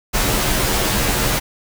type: noise with comb filter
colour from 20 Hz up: pink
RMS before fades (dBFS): -18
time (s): 0.13-1.4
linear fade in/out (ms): 20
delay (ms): 12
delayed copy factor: -0.85
effects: none